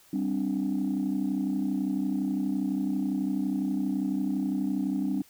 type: chord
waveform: sine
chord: G suspended fourth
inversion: none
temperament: equal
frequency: 196 / 261.6 / 293.7 Hz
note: G3 / C4 / D4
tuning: 0 / 0 / 0 cents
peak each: -29 dBFS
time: 0.13-5.22 s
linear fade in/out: 5 ms
effects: tanh soft clip ceiling -20 dBFS + white hiss -58 dBFS RMS until 5.29 s